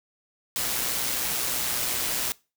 white noise with amplitude modulation, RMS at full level -26 dBFS, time 0.56-2.32 s, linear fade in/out 0 ms, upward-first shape sine, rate 123 Hz, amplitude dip 35%, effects noise-tail reverb RT60 0.3 s tail -23 dB re dry

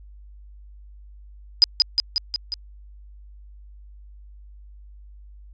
sine tone with echo, 4976 Hz, D#8, 1 cent flat, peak -9 dBFS, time 1.62-1.64 s, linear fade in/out 0 ms, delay 180 ms, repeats 5, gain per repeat -3 dB, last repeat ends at 2.54 s, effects added 50 Hz sine -42 dBFS peak until 5.53 s + resampled to 16000 Hz

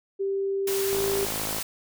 sine tone with pitch glide, 392 to 395.4 Hz, G4 to G4, 0 to +15 cents, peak -24 dBFS, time 0.19-1.26 s, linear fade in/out 20 ms, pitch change +15 cents, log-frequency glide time 0.84-1.13 s
white band-stop noise, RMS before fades -31 dBFS, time 0.67-1.63 s, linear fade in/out 5 ms, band 290 to 470 Hz, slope 96 dB/octave
click train, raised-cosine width 1 ms, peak -19 dBFS, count 36, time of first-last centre 0.93-1.584 s, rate 53.5 Hz
effects none

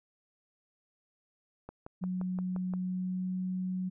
click train, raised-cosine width 1 ms, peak -29 dBFS, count 7, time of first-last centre 1.69-2.737 s, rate 5.73 Hz
sine tone with pitch glide, 183.4 to 184.68 Hz, F#3 to F#3, -15 to -3 cents, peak -31 dBFS, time 2.01-3.9 s, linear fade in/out 20 ms, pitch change +12 cents, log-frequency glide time 2.82-3.35 s
effects none

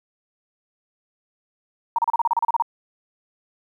sine tone bursts, 932.3 Hz, A#5, in tune, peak -16 dBFS, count 12, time 1.96-2.623 s, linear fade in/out 2 ms, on 25 ms, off 33 ms, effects 9-bit

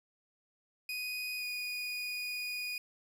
30% pulse tone with pitch glide, 2489 to 2466 Hz, D#7 to D#7, 0 to -16 cents, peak -33 dBFS, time 0.89-2.78 s, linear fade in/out 2 ms, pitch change -16 cents, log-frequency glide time 1.38-1.43 s, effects none

